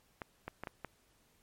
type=clicks; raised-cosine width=0.5 ms; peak=-25 dBFS; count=5; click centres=0.218 / 0.48 / 0.636 / 0.672 / 0.847 s; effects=pink hiss -70 dBFS RMS until 1.42 s + MP3 64 kbps